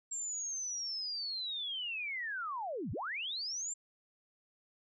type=linear two-way sweep; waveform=sine; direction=down then up; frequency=7459 to 73.4 to 7459 Hz; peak=-36 dBFS; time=0.11-3.74 s; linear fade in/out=10 ms; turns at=2.92 s; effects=none